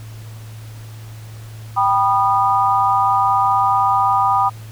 sine chord, G augmented, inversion none, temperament just, 784 / 980 / 1225 Hz, G5 / B5 / D#6, 0 / -14 / -27 cents, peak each -17 dBFS, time 1.76-4.5 s, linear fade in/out 20 ms, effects added 110 Hz sine -32 dBFS peak until 4.71 s + pink hiss -44 dBFS RMS until 4.71 s

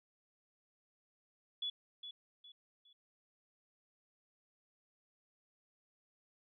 sine tone with echo, 3415 Hz, G#7, 48 cents sharp, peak -36 dBFS, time 1.62-1.7 s, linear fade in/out 5 ms, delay 410 ms, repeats 3, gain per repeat -9 dB, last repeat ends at 2.93 s, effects none

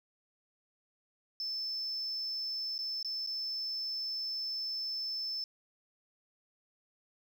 sine tone with dropouts, 5274 Hz, E8, in tune, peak -34 dBFS, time 1.4-5.44 s, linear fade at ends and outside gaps 1 ms, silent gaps 2.78-2.789 / 3.028-3.047 / 3.264-3.272 s, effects 10-bit

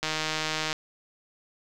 click train, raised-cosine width 0.2 ms, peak -11 dBFS, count 110, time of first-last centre 0.03-0.729 s, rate 156 Hz, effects none

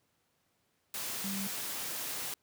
sine tone in noise, 196 Hz, G3, in tune, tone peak -36 dBFS, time 1.24-1.47 s, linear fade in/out 2 ms, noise white, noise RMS -38 dBFS, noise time 0.94-2.34 s, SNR -1 dB, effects pink hiss -75 dBFS RMS until 2.42 s + high-pass 100 Hz 12 dB/octave

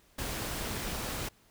pink noise with amplitude modulation, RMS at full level -34 dBFS, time 0.18-1.29 s, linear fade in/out 10 ms, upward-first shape sine, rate 233 Hz, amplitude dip 45%, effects pink hiss -64 dBFS RMS until 1.5 s

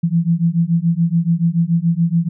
sine beating tone pair, 164.81 / 171.81 Hz, E3 / F3, 0 / -28 cents, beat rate 7 Hz, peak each -16 dBFS, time 0.03-2.29 s, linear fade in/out 10 ms, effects none

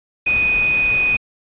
sine tone in noise, 2489 Hz, D#7, in tune, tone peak -14 dBFS, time 0.26-1.17 s, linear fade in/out 10 ms, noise pink, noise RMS -30 dBFS, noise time 0.26-1.17 s, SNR +13 dB, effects resampled to 8000 Hz

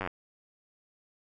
slowing click train, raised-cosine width 0.5 ms, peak -18 dBFS, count 7, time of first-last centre 0.01-0.075 s, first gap 10 ms, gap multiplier 1.03, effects none

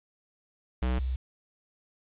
square / sine tone pair in turn, 62.7 / 63.91 Hz, B1 / C2, +27 / -40 cents, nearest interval unison, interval 33 cents, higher second, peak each -26 / -27 dBFS, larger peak first, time 0.82-0.99 / 0.99-1.16 s, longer neither, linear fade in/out 5 ms, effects resampled to 8000 Hz + 9-bit

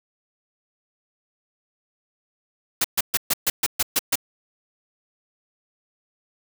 white noise bursts, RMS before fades -20 dBFS, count 9, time 2.81-4.156 s, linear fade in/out 5 ms, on 34 ms, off 130 ms, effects none

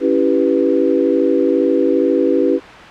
sine chord, C# half-diminished seventh, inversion none, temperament equal, 277.2 / 329.6 / 392 / 493.9 Hz, C#4 / E4 / G4 / B4, 0 / 0 / 0 / 0 cents, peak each -17 dBFS, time 0-2.6 s, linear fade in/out 50 ms, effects white hiss -33 dBFS RMS until 2.9 s + low-pass 2000 Hz 12 dB/octave

